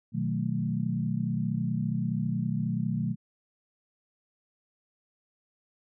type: chord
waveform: sine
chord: B dominant seventh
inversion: none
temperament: equal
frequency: 123.47 / 155.56 / 185 / 220 Hz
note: B2 / D#3 / F#3 / A3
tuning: 0 / 0 / 0 / 0 cents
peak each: -32 dBFS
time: 0.12-3.16 s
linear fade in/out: 50 ms
effects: none